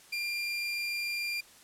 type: tone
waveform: 30% pulse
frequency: 2391 Hz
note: D7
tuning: 30 cents sharp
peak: -29 dBFS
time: 0.12-1.41 s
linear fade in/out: 10 ms
effects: white hiss -56 dBFS RMS until 1.63 s + low-pass 11000 Hz 12 dB/octave